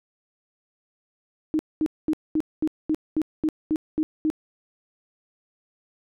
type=tone bursts; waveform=sine; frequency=311.1 Hz; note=D#4; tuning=in tune; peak=-19 dBFS; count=11; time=1.54-4.301 s; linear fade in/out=0 ms; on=51 ms; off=220 ms; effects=none